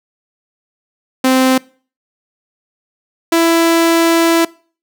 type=tone pair in turn; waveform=sawtooth; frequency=260 / 332.5 Hz; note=C4 / E4; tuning=-11 / +15 cents; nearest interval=major third; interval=426 cents; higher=second; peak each=-5 dBFS; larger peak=neither; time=1.24-1.58 / 3.32-4.45 s; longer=second; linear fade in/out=5 ms; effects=noise-tail reverb RT60 0.4 s tail -23 dB re dry